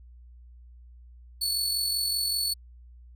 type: tone with amplitude modulation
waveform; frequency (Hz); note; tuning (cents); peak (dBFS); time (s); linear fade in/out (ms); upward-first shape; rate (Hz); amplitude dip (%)
sawtooth; 4435; C#8; 0; -21; 1.41-2.54; 10; sine; 45.2; 40
effects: added 60 Hz sine -47 dBFS peak until 3.15 s